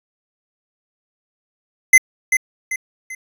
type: tone with echo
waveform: square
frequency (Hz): 2059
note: C7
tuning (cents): -28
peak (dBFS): -5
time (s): 1.93-1.98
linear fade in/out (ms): 5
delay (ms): 390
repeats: 3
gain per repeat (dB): -8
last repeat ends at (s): 3.15
effects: resampled to 32000 Hz